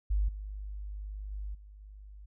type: tone with level steps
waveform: sine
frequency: 50.7 Hz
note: G#1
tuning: 41 cents flat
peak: -25 / -37 / -35 / -48 / -46 dBFS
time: 0.1-2.26 s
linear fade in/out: 10 ms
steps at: 0.28 / 1.31 / 1.54 / 1.8 s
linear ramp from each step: 10 ms
effects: none